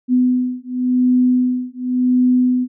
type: beating tone pair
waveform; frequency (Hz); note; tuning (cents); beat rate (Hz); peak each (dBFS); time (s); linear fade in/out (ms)
sine; 250.5 / 251.41; B3 / B3; +25 / +31; 0.91; -16; 0.08-2.68; 50
effects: none